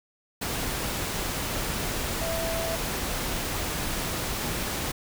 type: tone in noise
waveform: sine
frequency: 659.3 Hz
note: E5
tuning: in tune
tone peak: -30 dBFS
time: 2.21-2.76 s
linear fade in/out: 10 ms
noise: pink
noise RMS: -30 dBFS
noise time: 0.41-4.92 s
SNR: -3 dB
effects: none